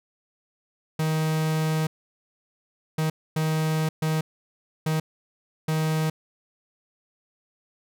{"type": "tone bursts at uneven times", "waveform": "45% pulse", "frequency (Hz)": 157.3, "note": "D#3", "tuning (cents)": 19, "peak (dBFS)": -22, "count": 6, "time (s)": [[0.99, 1.87], [2.98, 3.1], [3.36, 3.89], [4.02, 4.21], [4.86, 5], [5.68, 6.1]], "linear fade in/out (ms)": 5, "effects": []}